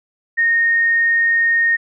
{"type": "tone", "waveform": "sine", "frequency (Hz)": 1849, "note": "A#6", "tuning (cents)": -15, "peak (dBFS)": -12, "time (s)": [0.37, 1.77], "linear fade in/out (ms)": 20, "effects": []}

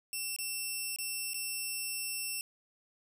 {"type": "tone with dropouts", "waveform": "10% pulse", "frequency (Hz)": 2700, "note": "E7", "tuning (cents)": 41, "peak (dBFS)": -26, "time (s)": [0.13, 2.41], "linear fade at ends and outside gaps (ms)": 1, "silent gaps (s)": [[0.363, 0.387], [0.961, 0.986], [1.334, 1.343]], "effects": []}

